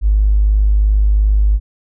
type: tone with tanh clipping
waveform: triangle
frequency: 51.4 Hz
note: G#1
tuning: 17 cents flat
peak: -8 dBFS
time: 0.01-1.6 s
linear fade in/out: 50 ms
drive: 2 dB
effects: none